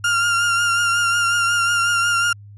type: tone with vibrato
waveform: 35% pulse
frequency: 1396.9 Hz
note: F6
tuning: in tune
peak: -14 dBFS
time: 0.04-2.33 s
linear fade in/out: 5 ms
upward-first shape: triangle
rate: 5.5 Hz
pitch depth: 34 cents each way
effects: added 102 Hz sine -38 dBFS peak until 2.57 s + resampled to 24000 Hz